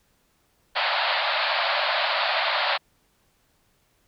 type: band-pass noise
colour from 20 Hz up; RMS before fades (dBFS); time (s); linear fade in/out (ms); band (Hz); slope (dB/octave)
pink; -24; 0.75-2.78; 20; 570 to 4600; 96
effects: pink hiss -66 dBFS RMS until 4.07 s